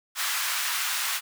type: high-pass noise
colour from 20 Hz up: pink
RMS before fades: -28 dBFS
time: 0.15-1.21 s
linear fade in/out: 50 ms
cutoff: 1100 Hz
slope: 24 dB/octave
effects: none